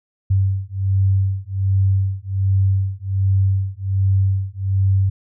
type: beating tone pair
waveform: sine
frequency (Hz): 96 / 97.3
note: G2 / G2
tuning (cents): -36 / -12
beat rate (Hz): 1.3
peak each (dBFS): -18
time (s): 0.3-5.1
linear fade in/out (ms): 10
effects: none